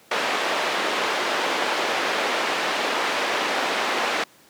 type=band-pass noise; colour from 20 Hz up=pink; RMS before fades=-24 dBFS; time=0.11-4.24 s; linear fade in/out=5 ms; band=450 to 3400 Hz; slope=12 dB/octave; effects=pink hiss -53 dBFS RMS until 4.49 s + high-pass 200 Hz 12 dB/octave